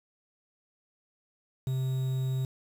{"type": "tone with quantisation", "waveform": "triangle", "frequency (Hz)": 130.81, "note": "C3", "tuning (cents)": 0, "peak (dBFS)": -25, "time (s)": [1.67, 2.45], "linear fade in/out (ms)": 2, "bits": 8, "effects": []}